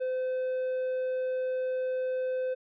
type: tone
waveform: triangle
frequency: 513 Hz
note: C5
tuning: 34 cents flat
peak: -26 dBFS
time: 0-2.55 s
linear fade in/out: 20 ms
effects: resampled to 8000 Hz

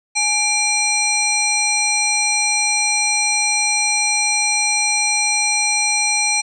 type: harmonic tone with a mistuned harmonic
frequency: 832 Hz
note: G#5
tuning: 3 cents sharp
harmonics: 1 / 3 / 5 / 7 / 9 / 10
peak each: -25 / -19 / -23 / -21 / -30 / -23 dBFS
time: 0.15-6.42 s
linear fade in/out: 20 ms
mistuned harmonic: 3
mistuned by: -89 cents
effects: none

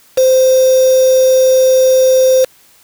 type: tone with quantisation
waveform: sine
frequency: 519 Hz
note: C5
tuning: 14 cents flat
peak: -6 dBFS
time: 0.17-2.45 s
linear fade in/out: 10 ms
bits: 3
effects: white hiss -47 dBFS RMS until 2.83 s

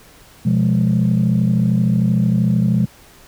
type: chord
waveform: sine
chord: F diminished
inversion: second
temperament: equal with one note detuned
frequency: 124.91 / 174.61 / 207.7 Hz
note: Cb3 / F3 / Ab3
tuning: +20 / 0 / 0 cents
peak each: -16 dBFS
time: 0.45-2.86 s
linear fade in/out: 10 ms
effects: tanh soft clip ceiling -7 dBFS + pink hiss -46 dBFS RMS until 3.27 s

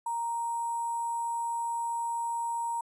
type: tone with sample-and-hold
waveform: sine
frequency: 932.3 Hz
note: A#5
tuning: in tune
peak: -29 dBFS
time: 0.06-2.81 s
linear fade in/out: 5 ms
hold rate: 8820 Hz
effects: resampled to 22050 Hz

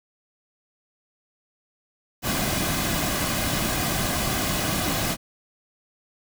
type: noise with comb filter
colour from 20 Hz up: pink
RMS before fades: -25 dBFS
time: 2.22-5.17 s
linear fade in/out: 50 ms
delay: 2.2 ms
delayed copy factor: -0.5
effects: none

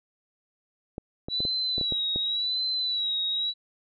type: clicks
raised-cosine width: 2 ms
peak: -20 dBFS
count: 8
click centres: 0.981 / 1.285 / 1.404 / 1.452 / 1.781 / 1.812 / 1.923 / 2.16 s
type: tone with vibrato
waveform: sine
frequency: 3921 Hz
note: B7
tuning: 13 cents flat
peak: -25 dBFS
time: 1.29-3.54 s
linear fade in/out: 50 ms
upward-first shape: sine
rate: 0.9 Hz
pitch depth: 64 cents each way
effects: none

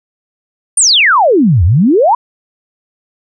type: exponential two-way sweep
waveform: sine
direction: down then up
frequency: 9660 to 77.78 to 1024 Hz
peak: -5 dBFS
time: 0.77-2.15 s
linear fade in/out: 5 ms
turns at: 1.64 s
effects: none

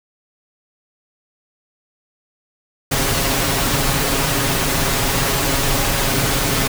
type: noise with comb filter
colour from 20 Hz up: pink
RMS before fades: -18 dBFS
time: 2.91-6.68 s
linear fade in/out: 10 ms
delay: 7.3 ms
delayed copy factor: +0.6
effects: none

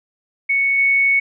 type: tone with level steps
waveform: sine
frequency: 2217 Hz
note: C#7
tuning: in tune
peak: -14 / -12 dBFS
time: 0.49-1.2 s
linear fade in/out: 10 ms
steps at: 0.78 s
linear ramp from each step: 5 ms
effects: none

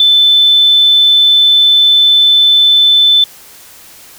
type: tone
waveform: sine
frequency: 3520 Hz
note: A7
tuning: in tune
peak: -4 dBFS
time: 0-3.24 s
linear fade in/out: 2 ms
effects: white hiss -37 dBFS RMS until 4.18 s

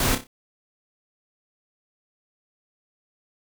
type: noise with echo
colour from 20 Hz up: pink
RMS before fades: -22 dBFS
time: 0-0.15 s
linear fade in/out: 2 ms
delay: 30 ms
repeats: 4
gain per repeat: -8 dB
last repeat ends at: 0.27 s
effects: none

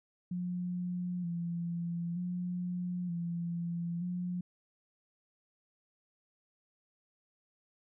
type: tone with vibrato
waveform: sine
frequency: 174.61 Hz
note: F3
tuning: in tune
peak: -33 dBFS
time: 0.31-4.41 s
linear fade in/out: 5 ms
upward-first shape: square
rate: 0.54 Hz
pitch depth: 38 cents each way
effects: none

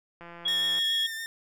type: click train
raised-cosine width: 0.5 ms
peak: -30 dBFS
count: 100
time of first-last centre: 0.21-0.789 s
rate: 171 Hz
type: tone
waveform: sine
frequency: 3322 Hz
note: G#7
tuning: in tune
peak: -24 dBFS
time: 0.45-1.07 s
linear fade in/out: 10 ms
type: tone with vibrato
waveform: sawtooth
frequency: 1802 Hz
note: A6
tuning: 41 cents sharp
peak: -30 dBFS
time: 0.48-1.26 s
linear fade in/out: 0 ms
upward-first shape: sine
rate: 7.1 Hz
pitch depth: 20 cents each way
effects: none

